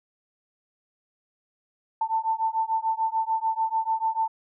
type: beating tone pair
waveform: sine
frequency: 888 / 894.8 Hz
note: A5 / A5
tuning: +16 / +29 cents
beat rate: 6.8 Hz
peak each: -26 dBFS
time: 2.01-4.28 s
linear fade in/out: 5 ms
effects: none